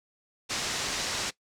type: low-pass noise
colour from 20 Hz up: white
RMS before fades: -32 dBFS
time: 0.49-1.31 s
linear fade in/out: 20 ms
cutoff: 7000 Hz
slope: 24 dB/octave
effects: noise-tail reverb RT60 0.1 s tail -19 dB re dry